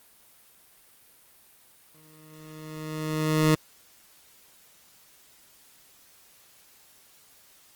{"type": "tone with exponential growth", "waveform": "20% pulse", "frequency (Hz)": 155.56, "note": "D#3", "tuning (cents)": 0, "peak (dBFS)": -12, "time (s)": [1.94, 3.55], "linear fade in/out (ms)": 5, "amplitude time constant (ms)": 350, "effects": ["white hiss -57 dBFS RMS until 7.75 s", "Opus 32 kbps"]}